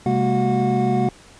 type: tone cluster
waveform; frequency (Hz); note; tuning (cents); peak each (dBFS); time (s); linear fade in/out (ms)
triangle; 131.8 / 203.3 / 230.2 / 368.6 / 727; C3 / G#3 / A#3 / F#4 / F#5; +13 / -37 / -22 / -7 / -31; -21; 0.06-1.09; 2
effects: pink hiss -47 dBFS RMS until 1.39 s + resampled to 22050 Hz